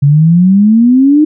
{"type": "exponential sweep", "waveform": "sine", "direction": "up", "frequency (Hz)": [138.3, 311.1], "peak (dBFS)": -3, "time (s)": [0.02, 1.25], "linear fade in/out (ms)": 10, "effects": []}